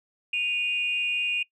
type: tone pair together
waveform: sine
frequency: 2474 / 2799 Hz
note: D#7 / F7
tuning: -10 / +3 cents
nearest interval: major second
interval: 213 cents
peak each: -25 / -27 dBFS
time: 0.33-1.43 s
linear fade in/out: 5 ms
effects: noise-tail reverb RT60 0.1 s tail -23 dB re dry + tanh soft clip ceiling -16 dBFS